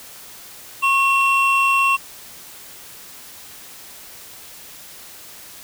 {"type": "tone pair together", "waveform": "triangle", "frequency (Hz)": [1091, 2719], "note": ["C#6", "F7"], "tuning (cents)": [-28, -47], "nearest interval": "octave + major third", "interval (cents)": 1581, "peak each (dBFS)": [-15, -15], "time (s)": [0.82, 1.97], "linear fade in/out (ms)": 20, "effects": ["white hiss -40 dBFS RMS until 5.63 s"]}